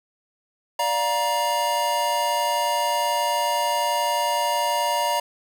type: chord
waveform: square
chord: Bb major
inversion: first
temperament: equal with one note detuned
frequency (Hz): 587.3 / 698.5 / 945.9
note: D5 / F5 / Bb5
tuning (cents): 0 / 0 / +25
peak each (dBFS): -28 / -29 / -23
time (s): 0.79-5.2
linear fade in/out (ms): 5
effects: none